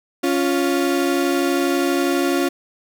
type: tone pair together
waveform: 35% pulse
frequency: 278 / 350.3 Hz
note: C#4 / F4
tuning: +5 / +5 cents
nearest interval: major third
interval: 400 cents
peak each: -18 dBFS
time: 0.23-2.49 s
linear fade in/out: 10 ms
effects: none